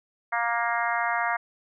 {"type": "harmonic tone", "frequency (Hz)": 234.6, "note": "A#3", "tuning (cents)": 11, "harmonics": [3, 4, 5, 6, 7, 8, 9], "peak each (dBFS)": [-29, -30, -31, -32, -32, -33, -34], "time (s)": [0.32, 1.37], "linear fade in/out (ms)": 10, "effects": []}